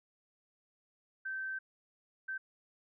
sine tone bursts at uneven times, 1550 Hz, G6, 20 cents flat, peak -36 dBFS, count 2, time 1.25-1.59 / 2.28-2.38 s, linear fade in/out 10 ms, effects none

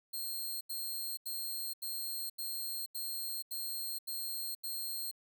5% pulse tone bursts, 4222 Hz, C8, 15 cents sharp, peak -30 dBFS, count 9, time 0.13-5.114 s, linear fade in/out 10 ms, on 480 ms, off 83 ms, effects none

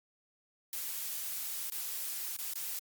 blue noise with dropouts, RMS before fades -38 dBFS, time 0.73-2.79 s, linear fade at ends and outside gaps 1 ms, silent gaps 1.7-1.72 / 2.366-2.388 / 2.536-2.556 s, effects Opus 48 kbps

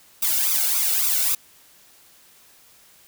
blue noise with flanger, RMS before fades -21 dBFS, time 0.22-1.35 s, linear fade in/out 5 ms, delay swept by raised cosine 0.81 to 1.43 ms, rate 3.6 Hz, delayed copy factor +0.85, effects white hiss -53 dBFS RMS until 3.07 s

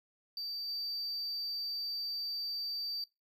triangle tone with level steps, 4641 Hz, D8, 21 cents flat, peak -35 / -33 dBFS, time 0.37-3.04 s, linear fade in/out 2 ms, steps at 0.68 s, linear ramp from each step 5 ms, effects noise-tail reverb RT60 0.2 s tail -20 dB re dry + tanh soft clip ceiling -29 dBFS

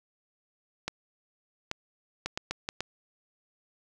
clicks, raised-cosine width 0.2 ms, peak -14 dBFS, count 7, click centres 0.88 / 1.714 / 2.26 / 2.375 / 2.51 / 2.689 / 2.806 s, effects none

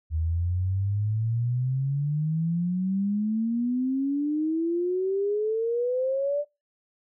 sine exponential sweep, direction up, 77.78 to 592 Hz, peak -23 dBFS, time 0.1-6.45 s, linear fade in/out 50 ms, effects noise-tail reverb RT60 0.3 s tail -26 dB re dry

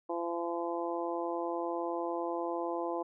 harmonic tone, 170.6 Hz, F3, 40 cents flat, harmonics 2 / 3 / 4 / 5 / 6, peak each -36 / -38 / -39 / -40 / -41 dBFS, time 0.09-3.03 s, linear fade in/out 10 ms, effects none

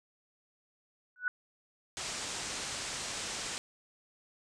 sine tone with exponential growth, 1480 Hz, F#6, in tune, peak -24 dBFS, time 1.16-1.28 s, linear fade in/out 1 ms, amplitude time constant 25 ms
white low-pass noise, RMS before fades -39 dBFS, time 1.97-3.58 s, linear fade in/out 0 ms, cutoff 8500 Hz, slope 48 dB/octave
effects none

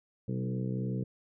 harmonic tone with a mistuned harmonic, 63 Hz, B1, 35 cents sharp, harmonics 2 / 3 / 4 / 5 / 6 / 7 / 8, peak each -33 / -35 / -43 / -43 / -47 / -43 / -48 dBFS, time 0.28-1.04 s, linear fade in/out 5 ms, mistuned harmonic 3, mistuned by +23 cents, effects none

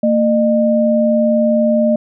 sine tone pair together, 227.7 / 607.9 Hz, A#3 / D#5, -40 / -40 cents, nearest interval octave + perfect fourth, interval 1700 cents, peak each -13 dBFS, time 0.03-1.96 s, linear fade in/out 5 ms, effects none

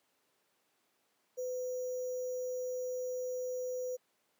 sine tone with sample-and-hold, 504 Hz, B4, 35 cents sharp, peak -34 dBFS, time 1.37-3.97 s, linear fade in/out 20 ms, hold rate 6300 Hz, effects pink hiss -75 dBFS RMS until 4.39 s + high-pass 300 Hz 12 dB/octave

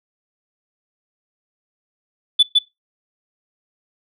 sine tone with echo, 3478 Hz, A7, 21 cents flat, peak -6 dBFS, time 2.39-2.43 s, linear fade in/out 10 ms, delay 160 ms, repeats 1, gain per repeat -2 dB, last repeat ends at 2.59 s, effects noise-tail reverb RT60 0.2 s tail -20 dB re dry + tanh soft clip ceiling -6 dBFS

